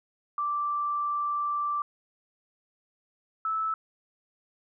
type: tone pair in turn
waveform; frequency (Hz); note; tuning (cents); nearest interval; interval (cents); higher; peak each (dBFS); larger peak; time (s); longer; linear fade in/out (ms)
sine; 1172 / 1309.1; D6 / E6; -4 / -12; major second; 192; second; -26; neither; 0.38-1.82 / 3.45-3.74; first; 2
effects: none